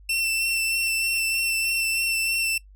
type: tone with vibrato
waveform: sawtooth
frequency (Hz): 2690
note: E7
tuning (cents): +34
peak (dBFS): -19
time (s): 0.09-2.58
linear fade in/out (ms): 5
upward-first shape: sine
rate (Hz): 3.2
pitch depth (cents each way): 15
effects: noise-tail reverb RT60 0.1 s tail -22 dB re dry + added 49 Hz sine -46 dBFS peak until 2.75 s